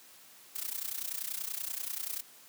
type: noise with amplitude modulation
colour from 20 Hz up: blue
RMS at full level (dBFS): -34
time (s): 0.55-2.21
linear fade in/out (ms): 10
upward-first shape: sine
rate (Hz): 30.4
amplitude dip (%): 85
effects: white hiss -56 dBFS RMS until 2.48 s + high-pass 150 Hz 12 dB/octave